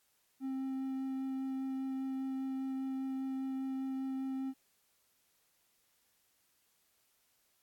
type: tone with vibrato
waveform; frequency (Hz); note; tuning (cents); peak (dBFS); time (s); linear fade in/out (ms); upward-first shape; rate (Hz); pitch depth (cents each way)
triangle; 265.4; C4; +25; -33; 0.4-4.54; 50; triangle; 5; 9
effects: white hiss -74 dBFS RMS until 7.62 s + AAC 64 kbps